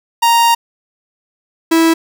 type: tone pair in turn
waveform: 45% pulse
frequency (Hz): 932.3 / 327.5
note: A#5 / E4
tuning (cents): 0 / -11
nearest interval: octave + tritone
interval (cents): 1811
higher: first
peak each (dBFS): -8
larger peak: neither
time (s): 0.22-0.55 / 1.71-1.94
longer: first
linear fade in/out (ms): 10
effects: none